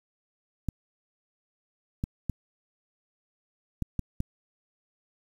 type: clicks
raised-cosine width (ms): 5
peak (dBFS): -16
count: 6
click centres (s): 0.687 / 2.039 / 2.297 / 3.823 / 3.993 / 4.204
effects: 8-bit